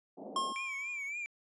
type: band-pass noise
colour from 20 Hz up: pink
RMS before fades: -46 dBFS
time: 0.17-0.53 s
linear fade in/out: 10 ms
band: 200 to 800 Hz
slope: 48 dB/octave
type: tone with exponential decay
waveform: square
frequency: 1073 Hz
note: C6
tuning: 43 cents sharp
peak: -29 dBFS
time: 0.36-1.1 s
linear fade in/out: 2 ms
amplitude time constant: 160 ms
type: tone with vibrato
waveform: triangle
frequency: 2322 Hz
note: D7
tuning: 20 cents flat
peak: -35 dBFS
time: 0.56-1.26 s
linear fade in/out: 0 ms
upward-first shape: triangle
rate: 3.6 Hz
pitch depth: 100 cents each way
effects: resampled to 24000 Hz